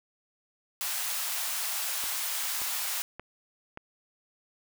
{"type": "high-pass noise", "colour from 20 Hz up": "white", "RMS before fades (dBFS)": -32, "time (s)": [0.81, 3.02], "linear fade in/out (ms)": 0, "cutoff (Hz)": 690, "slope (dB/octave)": 24}
{"type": "click train", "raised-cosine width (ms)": 0.5, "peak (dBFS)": -25, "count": 4, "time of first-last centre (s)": [2.04, 3.774], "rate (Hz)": 1.73}
{"effects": []}